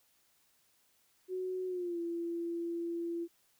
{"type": "tone with pitch glide", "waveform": "sine", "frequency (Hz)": [370, 339.3], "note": ["F#4", "F4"], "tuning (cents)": [0, -50], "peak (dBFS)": -34, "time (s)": [1.28, 3.28], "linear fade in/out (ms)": 50, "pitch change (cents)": -150, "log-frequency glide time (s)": [1.67, 1.99], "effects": ["white hiss -71 dBFS RMS until 3.59 s"]}